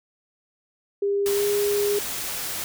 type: tone with pitch glide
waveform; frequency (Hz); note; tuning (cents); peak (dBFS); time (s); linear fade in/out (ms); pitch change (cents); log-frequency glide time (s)
sine; 401.5 to 409.7; G4 to G#4; +41 to -24; -20; 1.02-1.99; 5; +35; 1.31-1.45
type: noise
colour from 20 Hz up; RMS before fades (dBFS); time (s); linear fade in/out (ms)
white; -30; 1.26-2.64; 0
effects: none